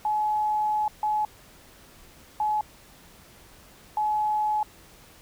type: tone bursts at uneven times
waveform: sine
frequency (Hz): 850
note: G#5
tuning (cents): +40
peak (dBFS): -22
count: 4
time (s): 0.05-0.88 / 1.03-1.25 / 2.4-2.61 / 3.97-4.63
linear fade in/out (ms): 2
effects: pink hiss -52 dBFS RMS until 5.21 s